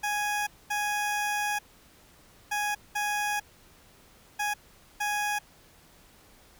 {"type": "tone bursts at uneven times", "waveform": "20% pulse", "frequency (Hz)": 830.6, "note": "G#5", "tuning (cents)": 0, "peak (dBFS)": -22, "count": 6, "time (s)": [[0.03, 0.47], [0.7, 1.59], [2.51, 2.75], [2.95, 3.4], [4.39, 4.54], [5, 5.39]], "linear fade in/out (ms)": 10, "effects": ["pink hiss -57 dBFS RMS until 6.59 s"]}